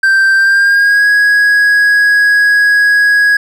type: tone with pitch glide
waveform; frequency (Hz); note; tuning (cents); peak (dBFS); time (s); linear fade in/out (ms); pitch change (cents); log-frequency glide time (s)
triangle; 1568 to 1660.3; G6 to G#6; 0 to -1; -4; 0.03-3.37; 5; +99; 0.36-1.08
effects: none